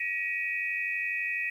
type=tone cluster; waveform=sine; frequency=1911 / 2274 / 2501 / 2593 Hz; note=A#6 / C#7 / D#7 / E7; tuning=+43 / +44 / +8 / -29 cents; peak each=-32 / -39 / -32 / -39 dBFS; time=0-1.5 s; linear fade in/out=5 ms; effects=10-bit